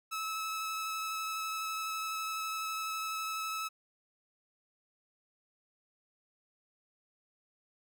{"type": "tone with vibrato", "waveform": "sawtooth", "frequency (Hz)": 1300, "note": "E6", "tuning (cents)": -24, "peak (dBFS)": -31, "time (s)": [0.11, 3.69], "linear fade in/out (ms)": 20, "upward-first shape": "sine", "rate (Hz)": 12, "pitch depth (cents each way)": 11, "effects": []}